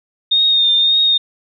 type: tone with vibrato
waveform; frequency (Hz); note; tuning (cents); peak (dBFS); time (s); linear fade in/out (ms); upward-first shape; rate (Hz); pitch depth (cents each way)
sine; 3673; A#7; -26; -10; 0.31-1.18; 10; triangle; 1.8; 37
effects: none